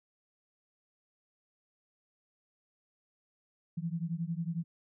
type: beating tone pair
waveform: sine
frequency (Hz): 162.7 / 173.7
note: E3 / F3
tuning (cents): -22 / -9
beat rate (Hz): 11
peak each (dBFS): -35 / -36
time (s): 3.77-4.64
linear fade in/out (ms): 10
effects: none